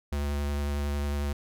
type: tone with vibrato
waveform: square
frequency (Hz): 72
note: D2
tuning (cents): -34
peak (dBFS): -28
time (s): 0.12-1.33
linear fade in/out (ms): 5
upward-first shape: triangle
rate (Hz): 11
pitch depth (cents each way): 18
effects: none